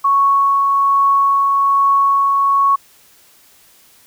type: tone with tremolo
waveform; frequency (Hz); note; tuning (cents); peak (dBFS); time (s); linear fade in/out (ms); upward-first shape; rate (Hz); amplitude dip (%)
sine; 1108.7; C#6; 0; -9; 0.04-2.76; 10; triangle; 1.2; 25
effects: white hiss -49 dBFS RMS until 4.06 s